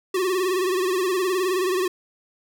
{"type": "tone with vibrato", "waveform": "square", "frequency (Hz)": 370, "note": "F#4", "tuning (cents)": 0, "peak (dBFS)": -21, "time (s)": [0.14, 1.88], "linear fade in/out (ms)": 5, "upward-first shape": "sine", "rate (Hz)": 19, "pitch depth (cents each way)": 79, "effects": []}